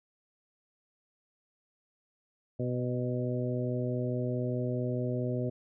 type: harmonic tone with a mistuned harmonic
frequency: 124.7 Hz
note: B2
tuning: 17 cents sharp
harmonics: 1 / 2 / 3 / 4 / 5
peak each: -32 / -35 / -37 / -38 / -39 dBFS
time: 2.59-5.5 s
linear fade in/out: 10 ms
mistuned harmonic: 5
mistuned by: -20 cents
effects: none